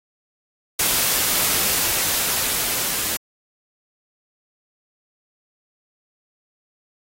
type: noise with level ramp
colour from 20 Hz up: white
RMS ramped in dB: -18 to -24 dBFS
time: 0.79-3.17 s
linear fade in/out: 5 ms
effects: AAC 48 kbps